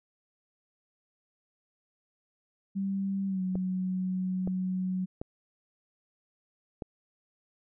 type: tone with pitch glide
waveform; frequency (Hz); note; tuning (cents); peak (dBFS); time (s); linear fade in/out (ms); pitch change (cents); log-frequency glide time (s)
sine; 195.2 to 185.31; G3 to F#3; -7 to +3; -28; 2.75-5.06; 20; -90; 3.27-3.42
type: clicks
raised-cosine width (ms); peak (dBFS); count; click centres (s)
2; -22; 4; 3.555 / 4.475 / 5.215 / 6.822
effects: none